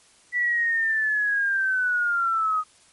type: linear sweep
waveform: sine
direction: down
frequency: 1968 to 1244.5 Hz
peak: -20 dBFS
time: 0.32-2.64 s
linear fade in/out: 50 ms
effects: white hiss -56 dBFS RMS until 2.92 s + MP3 48 kbps